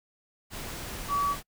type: tone in noise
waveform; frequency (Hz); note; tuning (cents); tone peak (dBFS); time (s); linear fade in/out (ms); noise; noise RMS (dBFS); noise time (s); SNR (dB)
sine; 1141; C#6; +50; -24; 1.08-1.36; 50; pink; -38; 0.5-1.43; +11
effects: noise-tail reverb RT60 0.1 s tail -26 dB re dry

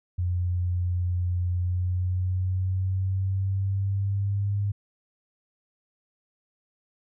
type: tone with pitch glide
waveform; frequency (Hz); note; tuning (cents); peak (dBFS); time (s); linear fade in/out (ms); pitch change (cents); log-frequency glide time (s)
sine; 89.1 to 101.17; F2 to G#2; +35 to -45; -23; 0.18-4.72; 10; +220; 1.55-4.59
effects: none

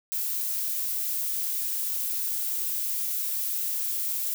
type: noise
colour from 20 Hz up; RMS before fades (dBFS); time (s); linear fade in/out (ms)
violet; -29; 0.12-4.34; 0
effects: none

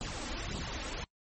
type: noise with flanger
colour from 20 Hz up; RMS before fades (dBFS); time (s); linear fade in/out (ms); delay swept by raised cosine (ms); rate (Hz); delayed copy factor
pink; -38; 0.01-1.04; 0; 0.24 to 3.74; 1.8; +0.7
effects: noise-tail reverb RT60 0.1 s tail -25 dB re dry + MP3 32 kbps

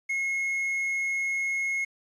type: tone with quantisation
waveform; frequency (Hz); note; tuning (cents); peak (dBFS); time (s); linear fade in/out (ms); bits
triangle; 2167; C#7; -40; -24; 0.09-1.85; 10; 9
effects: resampled to 24000 Hz

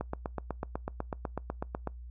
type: click train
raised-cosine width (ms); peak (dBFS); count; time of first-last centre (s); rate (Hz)
1; -19; 16; 0.01-1.873; 8.05
effects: noise-tail reverb RT60 0.2 s tail -26 dB re dry + added 60 Hz sine -42 dBFS peak until 2.1 s

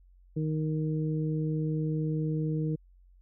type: harmonic tone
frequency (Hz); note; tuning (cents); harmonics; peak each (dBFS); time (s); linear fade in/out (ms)
155.56; D#3; 0; 1 / 2 / 3; -28 / -34 / -38; 0.36-2.76; 10
effects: added 45 Hz sine -55 dBFS peak until 3.21 s

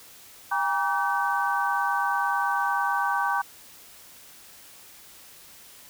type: tone cluster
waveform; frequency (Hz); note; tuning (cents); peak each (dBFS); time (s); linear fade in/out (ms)
sine; 802 / 951 / 1152 / 1530; G5 / A#5 / D6 / G6; +39 / +34 / -34 / -42; -28; 0.51-3.42; 10
effects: white hiss -49 dBFS RMS until 5.89 s

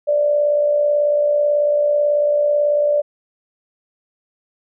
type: tone with amplitude modulation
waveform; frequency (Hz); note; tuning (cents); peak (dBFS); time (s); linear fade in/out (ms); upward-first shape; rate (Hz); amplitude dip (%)
sine; 587.3; D5; 0; -11; 0.07-3.02; 20; sine; 58.2; 45
effects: none

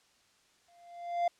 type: tone with exponential growth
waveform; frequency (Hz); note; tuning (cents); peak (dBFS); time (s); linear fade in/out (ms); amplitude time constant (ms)
triangle; 694; F5; -11; -22; 0.68-1.28; 5; 130
effects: white hiss -67 dBFS RMS until 1.39 s + low-pass 7000 Hz 12 dB/octave

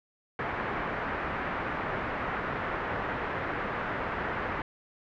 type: low-pass noise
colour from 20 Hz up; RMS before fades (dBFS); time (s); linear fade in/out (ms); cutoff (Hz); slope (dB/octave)
white; -33; 0.39-4.62; 2; 1800; 24
effects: none

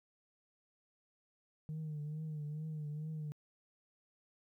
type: tone with vibrato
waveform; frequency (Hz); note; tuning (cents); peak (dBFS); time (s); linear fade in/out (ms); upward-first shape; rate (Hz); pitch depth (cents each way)
sine; 152.7; D#3; -32; -37; 1.69-3.32; 0; triangle; 2.3; 67
effects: tanh soft clip ceiling -37 dBFS + 13-bit

